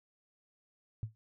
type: tone with exponential decay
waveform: sine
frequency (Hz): 110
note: A2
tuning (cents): 0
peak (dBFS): -30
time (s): 1.03-1.15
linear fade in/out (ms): 0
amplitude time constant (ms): 24
effects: none